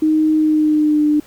sine tone with pitch glide, 311.1 to 299.3 Hz, D#4 to D4, 0 to +33 cents, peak -11 dBFS, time 0.02-1.2 s, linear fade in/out 5 ms, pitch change -67 cents, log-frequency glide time 0.35-1.07 s, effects pink hiss -46 dBFS RMS until 1.26 s

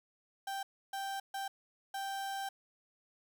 35% pulse tone bursts at uneven times, 784 Hz, G5, in tune, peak -35 dBFS, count 4, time 0.47-0.63 / 0.93-1.2 / 1.34-1.48 / 1.94-2.49 s, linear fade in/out 5 ms, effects 12-bit

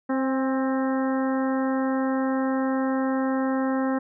harmonic tone with a mistuned harmonic, 263.9 Hz, C4, 15 cents sharp, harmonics 1 / 2 / 3 / 4 / 5 / 6 / 7, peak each -23 / -29 / -33 / -35 / -37 / -39 / -40 dBFS, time 0.09-3.99 s, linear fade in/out 10 ms, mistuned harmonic 3, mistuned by +25 cents, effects none

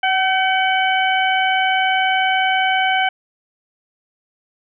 harmonic tone with a mistuned harmonic, 755 Hz, F#5, 35 cents sharp, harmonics 1 / 2 / 3 / 4, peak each -17 / -20 / -22 / -23 dBFS, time 0.03-3.09 s, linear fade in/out 5 ms, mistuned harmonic 2, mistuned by +28 cents, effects none

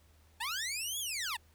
15% pulse linear two-way sweep, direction up then down, 830.6 to 3434 to 830.6 Hz, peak -28 dBFS, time 0.4-1.37 s, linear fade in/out 10 ms, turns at 0.99 s, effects added 78 Hz sine -62 dBFS peak until 1.54 s + pink hiss -68 dBFS RMS until 1.54 s

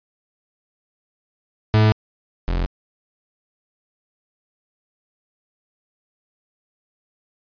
40% pulse tone pair in turn, 108.1 / 43.88 Hz, A2 / F1, -30 / +9 cents, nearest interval octave + major third, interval 1561 cents, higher first, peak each -11 / -18 dBFS, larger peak first, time 1.74-1.92 / 2.48-2.66 s, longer neither, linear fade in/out 0 ms, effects resampled to 11025 Hz

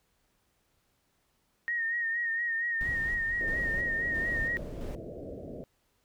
sine tone with vibrato, 1857 Hz, A#6, 7 cents flat, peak -28 dBFS, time 1.68-4.57 s, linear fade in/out 0 ms, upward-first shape sine, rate 4.3 Hz, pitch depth 44 cents each way
brown noise with tremolo, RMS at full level -38 dBFS, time 2.81-4.95 s, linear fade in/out 0 ms, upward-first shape square, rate 1.5 Hz, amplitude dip 45%
white low-pass noise, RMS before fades -42 dBFS, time 3.41-5.64 s, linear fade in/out 0 ms, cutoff 660 Hz, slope 96 dB/octave
effects pink hiss -73 dBFS RMS until 6.04 s

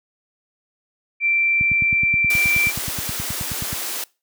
sine tone, 2349 Hz, D7, in tune, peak -16 dBFS, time 1.2-2.72 s, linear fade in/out 50 ms
click train, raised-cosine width 5 ms, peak -15 dBFS, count 21, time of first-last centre 1.61-3.729 s, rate 9.44 Hz
white high-pass noise, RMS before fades -27 dBFS, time 2.3-4.04 s, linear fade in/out 2 ms, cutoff 240 Hz, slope 48 dB/octave
effects noise-tail reverb RT60 0.3 s tail -24 dB re dry + high-pass 60 Hz 12 dB/octave

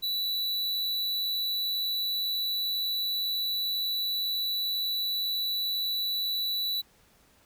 square tone, 3951 Hz, B7, in tune, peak -28 dBFS, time 0.02-6.82 s, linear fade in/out 20 ms, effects pink hiss -62 dBFS RMS until 7.45 s

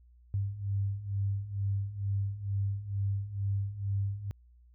sine beating tone pair, 98 / 100.2 Hz, G2 / G2, 0 / +38 cents, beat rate 2.2 Hz, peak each -35 / -31 dBFS, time 0.34-4.31 s, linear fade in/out 0 ms, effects added 60 Hz sine -56 dBFS peak until 4.74 s

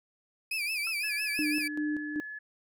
35% pulse tone with vibrato, 2464 Hz, D#7, 17 cents flat, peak -28 dBFS, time 0.51-1.68 s, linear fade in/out 5 ms, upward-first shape sine, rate 5.9 Hz, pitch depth 120 cents each way
triangle tone with exponential decay, 1345 Hz, E6, 34 cents sharp, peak -38 dBFS, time 0.87-0.96 s, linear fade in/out 0 ms, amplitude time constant 19 ms
sine tone with pitch glide, 1699 to 1710.8 Hz, G#6 to A6, +39 to -49 cents, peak -38 dBFS, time 1.03-2.39 s, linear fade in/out 10 ms, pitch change +12 cents, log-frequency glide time 1.39-2.06 s
sine tone with tremolo, 300.9 Hz, D4, 42 cents sharp, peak -28 dBFS, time 1.39-2.2 s, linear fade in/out 0 ms, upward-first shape square, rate 2.6 Hz, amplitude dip 55%
effects none

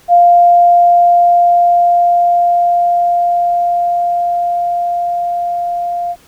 sine tone with level ramp, 698.5 Hz, F5, in tune, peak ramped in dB -3 to -15 dBFS, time 0.08-6.16 s, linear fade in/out 50 ms, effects pink hiss -46 dBFS RMS until 6.27 s

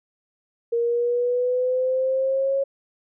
sine exponential sweep, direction up, 466.2 to 550 Hz, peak -19 dBFS, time 0.72-2.64 s, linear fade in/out 10 ms, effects none

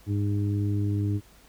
harmonic tone, 102.1 Hz, G#2, 29 cents flat, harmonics 1 / 2 / 3 / 4, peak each -24 / -35 / -31 / -41 dBFS, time 0.06-1.21 s, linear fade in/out 50 ms, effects added 50 Hz sine -56 dBFS peak until 1.48 s + pink hiss -56 dBFS RMS until 1.48 s

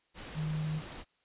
sine tone in noise, 155 Hz, D#3, 6 cents flat, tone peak -31 dBFS, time 0.34-0.82 s, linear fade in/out 50 ms, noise pink, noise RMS -45 dBFS, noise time 0.14-1.05 s, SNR +11 dB, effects white hiss -73 dBFS RMS until 1.24 s + resampled to 8000 Hz

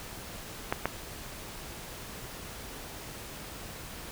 clicks, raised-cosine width 0.5 ms, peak -12 dBFS, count 2, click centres 0.725 / 0.856 s, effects pink hiss -43 dBFS RMS until 4.11 s

